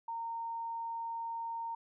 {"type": "tone", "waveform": "sine", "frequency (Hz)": 920, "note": "A#5", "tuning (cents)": -23, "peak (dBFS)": -36, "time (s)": [0.08, 1.75], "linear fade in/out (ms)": 5, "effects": []}